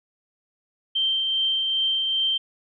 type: tone with tremolo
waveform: sine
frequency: 3136 Hz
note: G7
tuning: in tune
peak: -19 dBFS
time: 0.95-2.38 s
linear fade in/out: 10 ms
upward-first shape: triangle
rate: 2.5 Hz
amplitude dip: 30%
effects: none